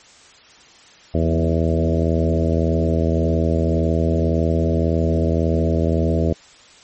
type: harmonic tone with a mistuned harmonic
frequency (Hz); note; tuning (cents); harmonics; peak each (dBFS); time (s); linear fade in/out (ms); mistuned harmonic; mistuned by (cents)
81.8; E2; -13; 1 / 2 / 3 / 4 / 5 / 6 / 7 / 8; -19 / -22 / -24 / -25 / -26 / -27 / -27 / -28; 1.14-6.33; 5; 3; -15
effects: white hiss -47 dBFS RMS until 6.83 s + MP3 32 kbps